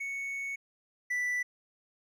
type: tone pair in turn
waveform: triangle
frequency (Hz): 2217 / 1975.1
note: C#7 / B6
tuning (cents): 0 / 0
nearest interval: major second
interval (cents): 200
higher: first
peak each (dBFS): -32 / -27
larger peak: second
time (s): 0-0.56 / 1.1-1.43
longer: first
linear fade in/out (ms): 10
effects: none